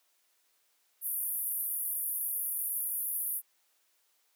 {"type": "band-pass noise", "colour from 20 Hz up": "white", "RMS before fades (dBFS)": -34, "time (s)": [1.01, 3.42], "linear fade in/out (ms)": 50, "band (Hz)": [10000, 15000], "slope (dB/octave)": 96, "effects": ["white hiss -72 dBFS RMS until 4.35 s", "high-pass 400 Hz 12 dB/octave"]}